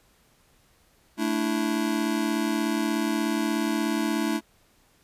square chord, A suspended fourth, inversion none, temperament just, 220 / 293.3 / 330 Hz, A3 / D4 / E4, 0 / -2 / +2 cents, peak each -29 dBFS, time 1.17-4.41 s, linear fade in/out 50 ms, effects pink hiss -62 dBFS RMS until 5.03 s + resampled to 32000 Hz

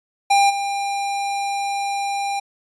square tone with level steps, 799 Hz, G5, 33 cents sharp, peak -13 / -22 dBFS, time 0.3-2.4 s, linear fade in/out 10 ms, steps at 0.49 s, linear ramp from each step 20 ms, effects resampled to 22050 Hz

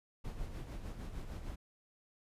brown noise with tremolo, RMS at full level -41 dBFS, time 0.24-1.56 s, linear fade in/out 10 ms, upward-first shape sine, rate 6.6 Hz, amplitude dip 50%, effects resampled to 32000 Hz

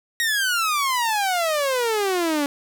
sawtooth exponential sweep, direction down, 1900 to 280 Hz, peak -16 dBFS, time 0.2-2.46 s, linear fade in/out 0 ms, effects none

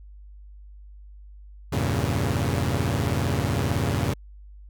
sawtooth chord, E diminished seventh, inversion none, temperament equal, 82.41 / 98 / 116.54 / 138.59 Hz, E2 / G2 / Bb2 / Db3, 0 / 0 / 0 / 0 cents, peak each -24 dBFS, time 1.72-4.14 s, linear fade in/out 10 ms, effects added 50 Hz sine -42 dBFS peak until 4.69 s

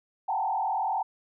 sine tone with frequency modulation, 830.6 Hz, G#5, in tune, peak -25 dBFS, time 0.28-1.03 s, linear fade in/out 10 ms, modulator 40.3 Hz, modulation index 2.3, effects none

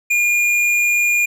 sine tone with hard clipping, 2421 Hz, D#7, 48 cents flat, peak -15 dBFS, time 0.1-1.26 s, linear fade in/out 10 ms, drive 9 dB, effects none

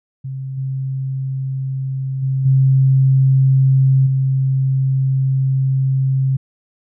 sine tone with level steps, 133.4 Hz, C3, 34 cents sharp, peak -23 / -19 / -15 / -9 / -13 dBFS, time 0.24-6.37 s, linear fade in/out 10 ms, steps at 0.57 / 2.22 / 2.45 / 4.06 s, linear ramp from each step 10 ms, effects none

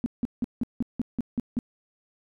sine tone bursts, 240 Hz, B3, 49 cents flat, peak -22 dBFS, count 9, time 0.04-1.589 s, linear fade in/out 0 ms, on 21 ms, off 170 ms, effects none

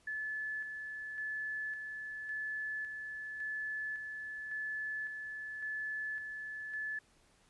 sine tone with tremolo, 1729 Hz, A6, 31 cents flat, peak -36 dBFS, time 0.07-6.99 s, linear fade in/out 5 ms, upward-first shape square, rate 0.9 Hz, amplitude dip 40%, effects pink hiss -68 dBFS RMS until 7.49 s + resampled to 24000 Hz

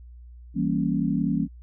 sine chord, E diminished seventh, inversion none, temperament equal, 164.81 / 196 / 233.1 / 277.2 Hz, E3 / G3 / Bb3 / Db4, 0 / 0 / 0 / 0 cents, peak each -27 dBFS, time 0.54-1.48 s, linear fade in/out 50 ms, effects added 60 Hz sine -42 dBFS peak until 1.62 s

